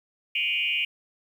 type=tone with frequency modulation; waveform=sine; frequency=2637 Hz; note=E7; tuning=in tune; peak=-23 dBFS; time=0.35-0.85 s; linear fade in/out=5 ms; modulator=151 Hz; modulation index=2.3; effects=9-bit